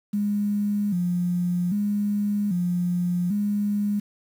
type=tone with vibrato; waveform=sine; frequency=190.7 Hz; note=G3; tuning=47 cents flat; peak=-21 dBFS; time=0.13-4 s; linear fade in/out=10 ms; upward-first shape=square; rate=0.63 Hz; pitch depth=130 cents each way; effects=8-bit